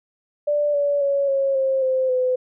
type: tone with pitch steps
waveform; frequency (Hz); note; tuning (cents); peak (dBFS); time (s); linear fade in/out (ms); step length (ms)
sine; 587.3 / 573.2 / 559.5 / 546.1 / 533 / 520.2 / 507.7; D5 / D5 / C#5 / C#5 / C5 / C5 / B4; 0 / -42 / +16 / -26 / +32 / -10 / +48; -17; 0.47-2.36; 10; 270
effects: none